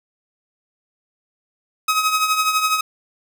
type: tone with tremolo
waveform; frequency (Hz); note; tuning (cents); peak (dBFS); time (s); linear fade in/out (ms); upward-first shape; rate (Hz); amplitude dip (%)
sawtooth; 1269; D#6; +34; -10; 1.88-2.81; 5; triangle; 12; 65
effects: none